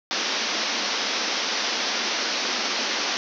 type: band-pass noise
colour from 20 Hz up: white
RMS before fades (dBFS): -26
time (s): 0.11-3.17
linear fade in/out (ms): 0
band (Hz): 200 to 6000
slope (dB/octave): 96
effects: none